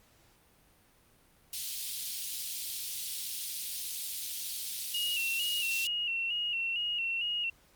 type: high-pass noise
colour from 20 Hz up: pink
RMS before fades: -37 dBFS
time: 1.53-5.87 s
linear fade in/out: 2 ms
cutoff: 3400 Hz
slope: 24 dB/octave
type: tone with vibrato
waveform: sine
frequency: 2794 Hz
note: F7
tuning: in tune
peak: -30 dBFS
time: 4.94-7.5 s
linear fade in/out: 5 ms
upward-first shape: square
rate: 2.2 Hz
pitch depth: 49 cents each way
effects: pink hiss -64 dBFS RMS until 7.75 s + Opus 48 kbps